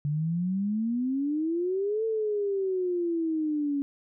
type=exponential two-way sweep; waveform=sine; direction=up then down; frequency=143.6 to 450 to 278.9 Hz; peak=-25 dBFS; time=0.05-3.82 s; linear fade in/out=0 ms; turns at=2.05 s; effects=none